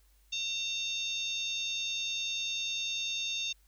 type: harmonic tone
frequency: 910 Hz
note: A#5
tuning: 42 cents flat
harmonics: 3 / 4 / 5 / 6 / 7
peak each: -37 / -34 / -47 / -46 / -42 dBFS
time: 0.32-3.53 s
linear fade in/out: 10 ms
effects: added 50 Hz sine -62 dBFS peak until 3.67 s + white hiss -70 dBFS RMS until 3.67 s